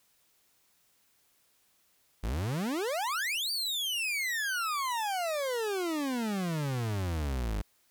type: exponential two-way sweep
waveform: 40% pulse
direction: up then down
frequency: 48.25 to 4699 to 48.25 Hz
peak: -29 dBFS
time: 2.23-7.62 s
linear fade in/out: 10 ms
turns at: 3.51 s
effects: white hiss -69 dBFS RMS until 7.9 s